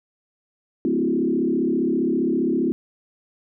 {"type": "tone with frequency modulation", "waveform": "sine", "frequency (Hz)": 293.7, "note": "D4", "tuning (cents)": 0, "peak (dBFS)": -18, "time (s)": [0.85, 2.72], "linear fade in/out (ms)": 0, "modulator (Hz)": 35.1, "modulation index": 2.2, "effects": []}